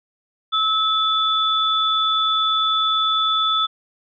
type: tone pair together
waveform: sine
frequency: 1300 / 3471 Hz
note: E6 / A7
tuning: -24 / -24 cents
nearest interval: octave + perfect fourth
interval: 1700 cents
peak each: -19 dBFS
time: 0.52-3.67 s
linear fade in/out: 20 ms
effects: none